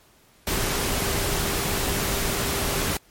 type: tone in noise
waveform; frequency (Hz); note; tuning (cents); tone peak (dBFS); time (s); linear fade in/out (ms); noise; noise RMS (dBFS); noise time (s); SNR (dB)
sine; 396.8; G4; +21; -34; 0.47-2.97; 2; pink; -25; 0.47-2.97; -12
effects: pink hiss -57 dBFS RMS until 3.1 s + MP3 64 kbps